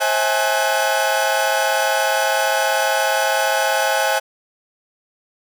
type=tone cluster; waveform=40% pulse; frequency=534 / 647 / 815 / 855 / 1495 Hz; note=C5 / E5 / G#5 / A5 / F#6; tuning=+35 / -32 / -33 / -50 / +17 cents; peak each=-22 dBFS; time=0-4.2 s; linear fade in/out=20 ms; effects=none

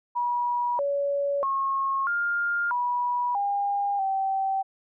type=tone with pitch steps; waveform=sine; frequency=967 / 565 / 1086 / 1406 / 975 / 806 / 774 Hz; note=B5 / C#5 / C#6 / F6 / B5 / G5 / G5; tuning=-37 / +33 / -36 / +11 / -23 / +48 / -22 cents; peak=-23 dBFS; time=0.15-4.63 s; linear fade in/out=20 ms; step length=640 ms; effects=none

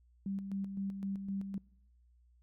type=tone with tremolo; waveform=sine; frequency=196 Hz; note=G3; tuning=in tune; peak=-34 dBFS; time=0.26-1.58 s; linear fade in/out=2 ms; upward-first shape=square; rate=3.9 Hz; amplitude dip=50%; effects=noise-tail reverb RT60 0.9 s tail -26 dB re dry + added 60 Hz sine -63 dBFS peak until 2.42 s

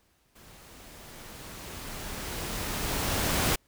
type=noise with level ramp; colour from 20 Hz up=pink; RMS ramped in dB=-53 to -25 dBFS; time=0.35-3.56 s; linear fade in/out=10 ms; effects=pink hiss -68 dBFS RMS until 3.67 s

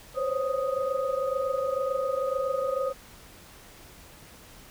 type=tone cluster; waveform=sine; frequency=513 / 540 / 562 / 1246 Hz; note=C5 / C#5 / C#5 / D#6; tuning=-34 / -45 / +24 / +2 cents; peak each=-30 / -29 / -34 / -33 dBFS; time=0.14-2.94 s; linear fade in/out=50 ms; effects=pink hiss -50 dBFS RMS until 4.7 s

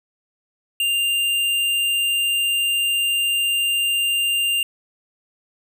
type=tone with hard clipping; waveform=sine; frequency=2794 Hz; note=F7; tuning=in tune; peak=-19 dBFS; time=0.8-4.63 s; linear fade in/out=2 ms; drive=13 dB; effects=none

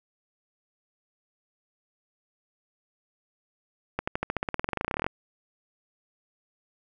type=accelerating click train; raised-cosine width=0.5 ms; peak=-12 dBFS; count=24; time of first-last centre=3.99-5.065 s; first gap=85 ms; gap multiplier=0.94; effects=none

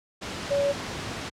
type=tone in noise; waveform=sine; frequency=565 Hz; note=C#5; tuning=33 cents sharp; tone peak=-21 dBFS; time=0.5-0.73 s; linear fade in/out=20 ms; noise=pink; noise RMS=-33 dBFS; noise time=0.21-1.3 s; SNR=+9 dB; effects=high-pass 80 Hz 12 dB/octave + low-pass 6000 Hz 12 dB/octave

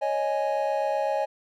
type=chord; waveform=triangle; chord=C# suspended second; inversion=none; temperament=equal; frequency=554.4 / 622.3 / 830.6 Hz; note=C#5 / D#5 / G#5; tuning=0 / 0 / 0 cents; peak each=-26 dBFS; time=0.01-1.26 s; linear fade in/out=20 ms; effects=none

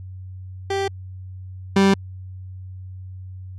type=tone pair in turn; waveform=30% pulse; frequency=392 / 195.45 Hz; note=G4 / G3; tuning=0 / -5 cents; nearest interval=octave; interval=1205 cents; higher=first; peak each=-18 / -10 dBFS; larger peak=second; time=0.7-0.88 / 1.76-1.94 s; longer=neither; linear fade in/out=5 ms; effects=added 93 Hz sine -33 dBFS peak until 3.58 s + low-pass 6000 Hz 12 dB/octave

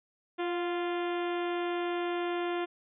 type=harmonic tone with a mistuned harmonic; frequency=348.1 Hz; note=F4; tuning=6 cents flat; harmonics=1 / 2 / 3 / 4 / 5 / 6 / 7 / 8 / 9 / 10; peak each=-31 / -37 / -41 / -43 / -45 / -47 / -48 / -49 / -50 / -51 dBFS; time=0.38-2.66 s; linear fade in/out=20 ms; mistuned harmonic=2; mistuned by=+27 cents; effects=none

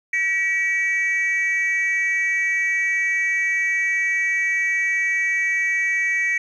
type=tone pair together; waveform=sine; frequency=1928 / 2289 Hz; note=B6 / D7; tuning=-42 / -45 cents; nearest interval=minor third; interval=297 cents; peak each=-19 dBFS; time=0.13-6.38 s; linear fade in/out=5 ms; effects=tanh soft clip ceiling -15 dBFS + 9-bit

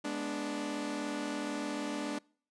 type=chord; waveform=sawtooth; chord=G# diminished; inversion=none; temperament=equal with one note detuned; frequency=209.9 / 246.9 / 293.7 Hz; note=G#3 / B3 / D4; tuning=+19 / 0 / 0 cents; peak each=-37 / -38 / -32 dBFS; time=0.04-2.19 s; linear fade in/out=10 ms; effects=noise-tail reverb RT60 0.5 s tail -26 dB re dry + resampled to 22050 Hz

